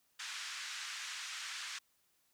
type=band-pass noise; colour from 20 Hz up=pink; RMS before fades=-44 dBFS; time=0.19-1.79 s; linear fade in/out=10 ms; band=1400 to 7400 Hz; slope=24 dB/octave; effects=white hiss -75 dBFS RMS until 2.33 s